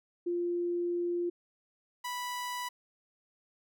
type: tone pair in turn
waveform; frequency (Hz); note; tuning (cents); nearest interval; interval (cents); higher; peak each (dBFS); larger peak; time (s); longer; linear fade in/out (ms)
sine / sawtooth; 348.5 / 985.7; F4 / B5; -4 / -4; octave + tritone; 1800; second; -29 / -31; first; 0.26-1.3 / 2.04-2.69; first; 10
effects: none